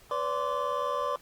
triangle tone cluster, 497.2 / 576 / 1037 / 1161 Hz, B4 / D5 / C6 / D6, +12 / -34 / -16 / -20 cents, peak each -33 / -31 / -31 / -31 dBFS, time 0.11-1.16 s, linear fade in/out 2 ms, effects pink hiss -57 dBFS RMS until 1.21 s + Opus 48 kbps

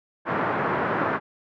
white band-pass noise, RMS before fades -25 dBFS, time 0.25-1.2 s, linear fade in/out 50 ms, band 110 to 1500 Hz, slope 24 dB/octave, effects none

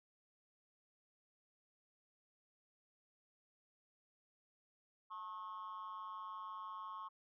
sine tone with amplitude modulation, 1084 Hz, C#6, 39 cents flat, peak -39 dBFS, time 5.1-7.09 s, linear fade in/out 20 ms, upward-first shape sine, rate 194 Hz, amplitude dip 90%, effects tanh soft clip ceiling -41 dBFS

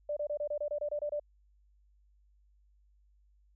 sine tone bursts, 590 Hz, D5, 8 cents sharp, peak -31 dBFS, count 11, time 0.09-1.197 s, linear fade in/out 5 ms, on 77 ms, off 26 ms, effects added 50 Hz sine -63 dBFS peak until 3.55 s

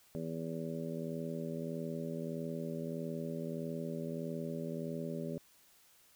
harmonic tone, 81.6 Hz, E2, 17 cents flat, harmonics 2 / 3 / 4 / 5 / 6 / 7, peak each -41 / -42 / -49 / -44 / -50 / -45 dBFS, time 0.15-5.38 s, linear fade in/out 0 ms, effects white hiss -65 dBFS RMS until 6.15 s

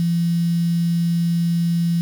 sine tone with quantisation, 170 Hz, F3, 46 cents flat, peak -16 dBFS, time 0-2.01 s, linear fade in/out 0 ms, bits 6, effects none

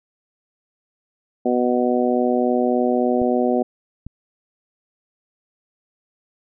harmonic tone, 123.47 Hz, B2, in tune, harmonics 2 / 3 / 4 / 5 / 6, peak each -20 / -22 / -23 / -24 / -25 dBFS, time 1.45-3.63 s, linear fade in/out 10 ms
clicks, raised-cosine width 5 ms, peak -21 dBFS, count 2, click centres 3.217 / 4.066 s
effects none

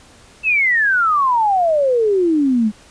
sine exponential sweep, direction down, 2690 to 205 Hz, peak -12 dBFS, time 0.43-2.72 s, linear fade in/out 50 ms, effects pink hiss -46 dBFS RMS until 2.9 s + resampled to 22050 Hz

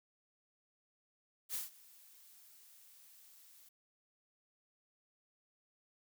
blue noise with ADSR envelope, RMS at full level -38 dBFS, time 1.49-3.69 s, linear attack 56 ms, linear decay 150 ms, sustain -23 dB, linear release 6 ms, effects none

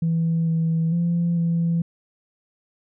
sine tone with pitch steps, 164.8 / 163.2 / 171 / 168 Hz, E3 / E3 / F3 / E3, 0 / -17 / -36 / +33 cents, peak -17 dBFS, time 0.02-1.82 s, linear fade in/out 5 ms, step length 450 ms, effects tanh soft clip ceiling -15 dBFS

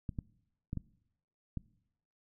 clicks, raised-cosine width 5 ms, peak -24 dBFS, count 5, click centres 0.092 / 0.188 / 0.731 / 0.773 / 1.573 s, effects noise-tail reverb RT60 0.8 s tail -22 dB re dry

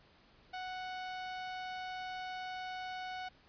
sawtooth tone, 740 Hz, F#5, in tune, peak -36 dBFS, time 0.53-3.29 s, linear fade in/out 10 ms, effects pink hiss -64 dBFS RMS until 3.48 s + resampled to 11025 Hz

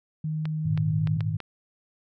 sine tone, 155.56 Hz, D#3, in tune, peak -26 dBFS, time 0.24-1.17 s, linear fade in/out 5 ms
clicks, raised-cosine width 0.3 ms, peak -21 dBFS, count 5, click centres 0.455 / 0.776 / 1.073 / 1.207 / 1.403 s
sine chord, Ab suspended second, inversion none, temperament equal, 103.83 / 116.54 / 155.56 Hz, Ab2 / Bb2 / Eb3, 0 / 0 / 0 cents, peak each -28 / -31 / -28 dBFS, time 0.65-1.37 s, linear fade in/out 10 ms
effects none

